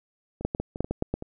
clicks, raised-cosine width 2 ms, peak -24 / -11 / -15 / -15 / -21 / -11 / -22 / -14 / -11 / -13 / -22 dBFS, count 11, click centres 0.41 / 0.45 / 0.549 / 0.6 / 0.759 / 0.806 / 0.845 / 0.91 / 1.024 / 1.14 / 1.224 s, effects none

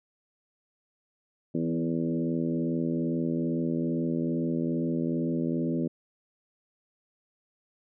harmonic tone with a mistuned harmonic, 82.41 Hz, E2, in tune, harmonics 2 / 3 / 4 / 5 / 6 / 7, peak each -31 / -29 / -32 / -38 / -40 / -41 dBFS, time 1.54-5.88 s, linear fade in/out 10 ms, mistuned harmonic 3, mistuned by +16 cents, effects none

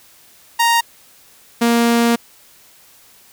sawtooth tone pair in turn, 932.3 / 234.4 Hz, A#5 / A#3, 0 / +10 cents, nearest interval 2 octaves, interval 2390 cents, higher first, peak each -8 dBFS, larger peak neither, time 0.59-0.81 / 1.61-2.16 s, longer second, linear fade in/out 10 ms, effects white hiss -48 dBFS RMS until 3.32 s

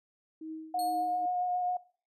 sine tone with tremolo, 316.9 Hz, D#4, 32 cents sharp, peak -36 dBFS, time 0.41-1.26 s, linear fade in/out 5 ms, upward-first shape triangle, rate 2.3 Hz, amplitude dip 85%
sine tone with vibrato, 721 Hz, F#5, 45 cents flat, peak -28 dBFS, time 0.74-1.77 s, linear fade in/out 5 ms, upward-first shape square, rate 7.4 Hz, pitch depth 9 cents each way
15% pulse tone with exponential decay, 4307 Hz, C8, 49 cents sharp, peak -31 dBFS, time 0.79-1.25 s, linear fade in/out 1 ms, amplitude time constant 100 ms
effects noise-tail reverb RT60 0.4 s tail -19 dB re dry + resampled to 32000 Hz

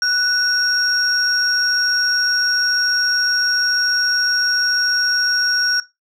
sine tone pair together, 1480 / 5573 Hz, F#6 / F8, 0 / -5 cents, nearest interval octave + major seventh, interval 2295 cents, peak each -17 dBFS, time 0.02-5.8 s, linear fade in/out 2 ms, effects noise-tail reverb RT60 0.2 s tail -17 dB re dry + tanh soft clip ceiling -8 dBFS

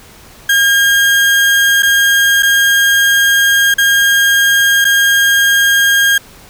35% pulse tone with dropouts, 1618 Hz, G#6, 46 cents flat, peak -6 dBFS, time 0.49-6.18 s, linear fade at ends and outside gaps 5 ms, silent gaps 1.824-1.83 / 2.425-2.43 / 3.741-3.782 / 4.845-4.85 s, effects pink hiss -39 dBFS RMS until 6.49 s

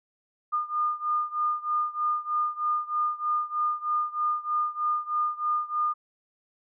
sine beating tone pair, 1214 / 1217.2 Hz, D#6 / D#6, -43 / -38 cents, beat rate 3.2 Hz, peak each -27 / -29 dBFS, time 0.52-5.94 s, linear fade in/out 20 ms, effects none

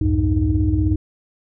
sine tone cluster, 64.8 / 86.8 / 103.2 / 309.6 Hz, C2 / F2 / G#2 / D#4, -16 / -10 / -10 / -9 cents, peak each -20 dBFS, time 0.01-0.96 s, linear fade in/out 5 ms, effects tanh soft clip ceiling -6 dBFS

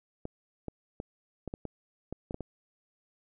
clicks, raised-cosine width 2 ms, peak -23 dBFS, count 10, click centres 0.254 / 0.683 / 1.001 / 1.477 / 1.539 / 1.653 / 2.126 / 2.309 / 2.344 / 2.407 s, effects none

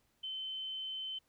sine tone, 3070 Hz, G7, 37 cents flat, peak -38 dBFS, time 0.23-1.19 s, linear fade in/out 10 ms, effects pink hiss -75 dBFS RMS until 1.28 s

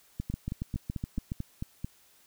two click trains, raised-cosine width 5 ms, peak -21 / -20 dBFS, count 8 / 9, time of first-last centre 0.3-1.845 / 0.2-1.319 s, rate 4.53 / 7.15 Hz, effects white hiss -62 dBFS RMS until 2.26 s

